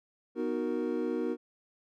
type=chord; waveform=triangle; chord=B major seventh; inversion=none; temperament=equal; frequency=246.9 / 311.1 / 370 / 466.2 Hz; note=B3 / D#4 / F#4 / A#4; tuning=0 / 0 / 0 / 0 cents; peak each=-33 dBFS; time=0.35-1.37 s; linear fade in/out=50 ms; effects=none